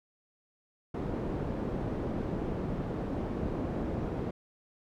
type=low-pass noise; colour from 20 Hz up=white; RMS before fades=-34 dBFS; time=0.94-4.31 s; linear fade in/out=5 ms; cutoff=370 Hz; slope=12 dB/octave; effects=none